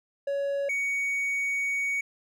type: tone pair in turn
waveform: triangle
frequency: 560 / 2240 Hz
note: C#5 / C#7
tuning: +18 / +18 cents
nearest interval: 2 octaves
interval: 2400 cents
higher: second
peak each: -24 dBFS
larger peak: neither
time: 0.27-0.69 / 0.69-2.01 s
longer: second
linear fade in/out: 5 ms
effects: none